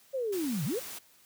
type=linear two-way sweep; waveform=sine; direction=down then up; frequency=554.4 to 127.1 to 554.4 Hz; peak=-29 dBFS; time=0.13-0.8 s; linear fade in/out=20 ms; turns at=0.65 s
type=noise; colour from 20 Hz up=white; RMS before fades=-42 dBFS; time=0.32-0.99 s; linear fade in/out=10 ms
effects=white hiss -61 dBFS RMS until 1.25 s + high-pass 80 Hz 12 dB/octave